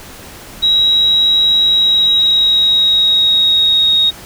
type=tone with pitch glide; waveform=sine; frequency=3848 to 3754 Hz; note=B7 to A#7; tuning=-46 to +11 cents; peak=-8 dBFS; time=0.62-4.11 s; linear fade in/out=20 ms; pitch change=-43 cents; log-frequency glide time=1.55-3.92 s; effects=pink hiss -34 dBFS RMS until 4.25 s